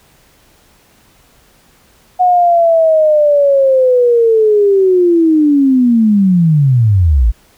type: linear sweep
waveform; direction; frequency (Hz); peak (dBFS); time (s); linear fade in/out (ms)
sine; down; 733 to 49.42; -6; 2.19-7.32; 20
effects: pink hiss -49 dBFS RMS until 7.57 s